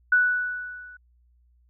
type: tone with level ramp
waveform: sine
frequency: 1480 Hz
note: F#6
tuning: in tune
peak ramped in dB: -14 to -43 dBFS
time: 0.12-0.97 s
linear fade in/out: 5 ms
effects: added 60 Hz sine -58 dBFS peak until 1.69 s